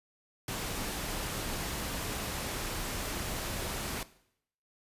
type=noise; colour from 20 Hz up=pink; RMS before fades=-36 dBFS; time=0.48-4.03 s; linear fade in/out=2 ms; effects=noise-tail reverb RT60 0.7 s tail -17 dB re dry + resampled to 32000 Hz